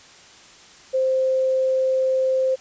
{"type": "tone", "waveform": "sine", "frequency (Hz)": 523, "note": "C5", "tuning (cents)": -1, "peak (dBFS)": -17, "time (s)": [0.93, 2.56], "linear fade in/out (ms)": 20, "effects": ["white hiss -47 dBFS RMS until 2.6 s", "resampled to 16000 Hz"]}